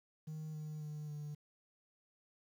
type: tone with pitch steps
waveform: triangle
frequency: 155.56 / 153.15 / 150.78 / 148.45 Hz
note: D#3 / D#3 / D3 / D3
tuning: 0 / -27 / +46 / +19 cents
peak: -39 dBFS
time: 0.27-1.35 s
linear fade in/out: 10 ms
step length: 270 ms
effects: tanh soft clip ceiling -36 dBFS + 11-bit